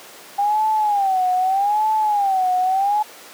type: tone with vibrato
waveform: sine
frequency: 798 Hz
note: G5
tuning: 31 cents sharp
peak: -15 dBFS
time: 0.38-3.03 s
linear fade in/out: 10 ms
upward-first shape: sine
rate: 0.81 Hz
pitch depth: 150 cents each way
effects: pink hiss -40 dBFS RMS until 3.33 s + high-pass 400 Hz 12 dB/octave